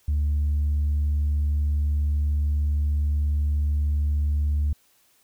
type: tone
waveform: sine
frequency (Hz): 73.6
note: D2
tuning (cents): +4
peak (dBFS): -18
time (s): 0.08-4.73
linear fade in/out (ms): 5
effects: tanh soft clip ceiling -18 dBFS + white hiss -62 dBFS RMS until 5.23 s